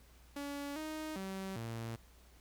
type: tone with pitch steps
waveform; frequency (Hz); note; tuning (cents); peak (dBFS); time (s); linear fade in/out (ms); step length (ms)
sawtooth; 284.2 / 311.2 / 191.8 / 114.7; C#4 / D#4 / G3 / A#2; +43 / 0 / -37 / -28; -36; 0.36-1.96; 5; 400
effects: added 60 Hz sine -60 dBFS peak until 2.4 s + pink hiss -65 dBFS RMS until 2.4 s